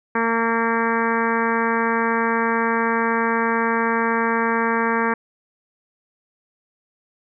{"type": "harmonic tone", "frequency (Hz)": 229, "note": "A#3", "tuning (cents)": -31, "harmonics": [1, 2, 3, 4, 5, 6, 7, 8, 9, 10], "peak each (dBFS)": [-24, -24, -34, -24, -26, -30, -26, -29, -34, -35], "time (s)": [0.15, 5.14], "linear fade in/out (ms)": 5, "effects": []}